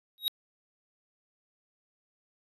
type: tone with exponential growth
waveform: square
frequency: 3800 Hz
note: A#7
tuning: 33 cents sharp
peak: -22 dBFS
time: 0.18-0.28 s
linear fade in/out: 0 ms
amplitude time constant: 21 ms
effects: resampled to 32000 Hz